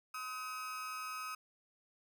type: tone with amplitude modulation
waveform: 35% pulse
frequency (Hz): 1269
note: D#6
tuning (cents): +34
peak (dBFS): -36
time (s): 0.14-1.35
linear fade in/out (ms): 5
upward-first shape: sine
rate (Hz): 241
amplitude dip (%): 65
effects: none